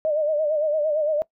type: tone with vibrato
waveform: sine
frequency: 609 Hz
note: D#5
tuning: 37 cents flat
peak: -19 dBFS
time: 0.05-1.22 s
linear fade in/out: 0 ms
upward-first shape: sine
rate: 8.8 Hz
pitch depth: 74 cents each way
effects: noise-tail reverb RT60 0.1 s tail -21 dB re dry